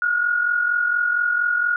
sine tone pair together, 1397.7 / 1442 Hz, F6 / F#6, +1 / -45 cents, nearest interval minor second, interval 54 cents, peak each -25 / -18 dBFS, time 0.02-1.76 s, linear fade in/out 2 ms, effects none

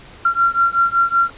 sine beating tone pair, 1370 / 1375.3 Hz, F6 / F6, -34 / -27 cents, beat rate 5.3 Hz, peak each -16 dBFS, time 0.25-1.3 s, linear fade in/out 5 ms, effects pink hiss -41 dBFS RMS until 1.37 s + resampled to 8000 Hz

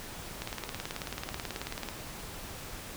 click train, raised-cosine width 0.2 ms, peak -18 dBFS, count 28, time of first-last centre 0.42-1.887 s, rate 18.4 Hz, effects pink hiss -43 dBFS RMS until 2.96 s

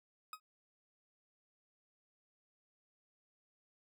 40% pulse tone with exponential decay, 1260 Hz, D#6, 21 cents sharp, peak -39 dBFS, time 0.33-0.4 s, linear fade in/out 2 ms, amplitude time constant 15 ms, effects none

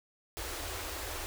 pink band-stop noise, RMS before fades -39 dBFS, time 0.37-1.26 s, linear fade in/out 0 ms, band 100 to 300 Hz, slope 48 dB/octave, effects none

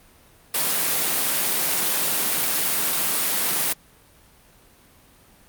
white high-pass noise, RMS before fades -22 dBFS, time 0.54-3.73 s, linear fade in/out 5 ms, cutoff 130 Hz, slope 48 dB/octave, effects pink hiss -53 dBFS RMS until 5.48 s + Opus 32 kbps

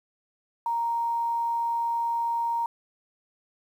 sine tone with quantisation, 932.3 Hz, A#5, in tune, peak -24 dBFS, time 0.66-2.66 s, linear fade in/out 2 ms, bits 9, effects none

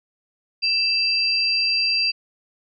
sine tone pair together, 2655 / 4731 Hz, E7 / D8, +12 / +12 cents, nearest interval minor seventh, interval 1000 cents, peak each -23 / -19 dBFS, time 0.62-2.12 s, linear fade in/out 20 ms, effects none

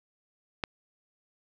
click, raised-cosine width 0.3 ms, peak -13 dBFS, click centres 0.638 s, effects none

